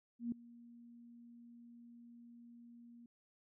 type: tone with ADSR envelope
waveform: sine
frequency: 236.5 Hz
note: A#3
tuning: 25 cents sharp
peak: -34 dBFS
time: 0.19-3.06 s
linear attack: 130 ms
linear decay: 3 ms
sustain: -21 dB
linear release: 3 ms
effects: none